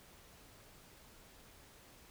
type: silence
effects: pink hiss -60 dBFS RMS until 2.1 s